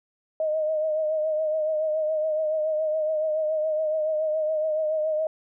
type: tone with vibrato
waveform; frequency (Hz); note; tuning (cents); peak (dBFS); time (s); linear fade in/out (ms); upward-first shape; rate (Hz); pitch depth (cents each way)
sine; 622.3; D#5; 0; -22; 0.4-5.27; 2; triangle; 7.1; 48
effects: none